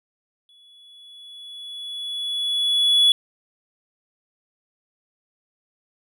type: tone with exponential growth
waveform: triangle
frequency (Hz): 3400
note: G#7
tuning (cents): +40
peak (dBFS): -10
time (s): 0.49-3.12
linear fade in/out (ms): 1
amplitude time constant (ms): 570
effects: none